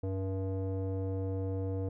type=tone with low-pass filter; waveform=square; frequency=95.5 Hz; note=G2; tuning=45 cents flat; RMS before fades=-34 dBFS; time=0.03-1.89 s; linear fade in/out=5 ms; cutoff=520 Hz; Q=2.5; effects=none